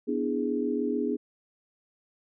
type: chord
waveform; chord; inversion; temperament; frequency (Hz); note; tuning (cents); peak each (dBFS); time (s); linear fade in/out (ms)
sine; E dominant seventh; second; equal; 246.9 / 293.7 / 329.6 / 415.3; B3 / D4 / E4 / G#4; 0 / 0 / 0 / 0; -30 / -31 / -35 / -30; 0.07-1.17; 20
effects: none

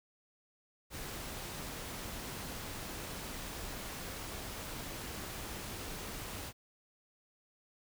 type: noise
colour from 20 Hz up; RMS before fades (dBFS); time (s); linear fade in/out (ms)
pink; -43; 0.9-6.53; 50
effects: none

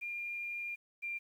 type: tone pair in turn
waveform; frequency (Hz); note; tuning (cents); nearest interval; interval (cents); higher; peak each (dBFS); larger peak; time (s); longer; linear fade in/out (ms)
sine; 2404 / 2382; D7 / D7; +40 / +24; unison; 16; first; -37 / -36; second; 0.01-0.76 / 1.02-1.19; first; 20
effects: 11-bit

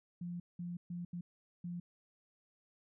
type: tone bursts at uneven times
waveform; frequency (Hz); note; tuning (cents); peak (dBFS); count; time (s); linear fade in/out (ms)
sine; 174.61; F3; 0; -39; 5; 0.21-0.4 / 0.59-0.77 / 0.9-1.05 / 1.13-1.21 / 1.64-1.8; 5
effects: none

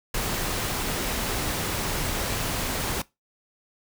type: noise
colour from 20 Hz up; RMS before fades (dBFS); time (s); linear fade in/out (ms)
pink; -28; 0.14-3.02; 5
effects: noise-tail reverb RT60 0.2 s tail -20 dB re dry

